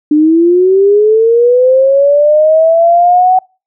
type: linear sweep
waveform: sine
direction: up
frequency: 295.2 to 751 Hz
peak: -4 dBFS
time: 0.11-3.39 s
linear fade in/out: 5 ms
effects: noise-tail reverb RT60 0.3 s tail -25 dB re dry